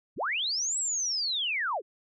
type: linear two-way sweep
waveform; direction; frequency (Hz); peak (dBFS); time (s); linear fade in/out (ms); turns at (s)
sine; up then down; 49 to 7902 to 321.1; -27; 0.16-1.82; 50; 0.78
effects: none